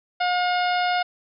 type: harmonic tone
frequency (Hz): 717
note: F5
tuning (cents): +45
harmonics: 1 / 2 / 3 / 4 / 5 / 6 / 7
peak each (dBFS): -21 / -27 / -31 / -33 / -35 / -37 / -38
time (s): 0.2-1.03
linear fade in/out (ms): 10
effects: none